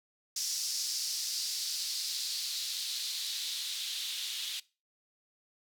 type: noise with band-pass filter sweep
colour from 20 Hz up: blue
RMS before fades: -36 dBFS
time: 0.36-4.6 s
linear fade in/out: 5 ms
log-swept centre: 5400 to 3400 Hz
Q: 3.1
effects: noise-tail reverb RT60 0.3 s tail -21 dB re dry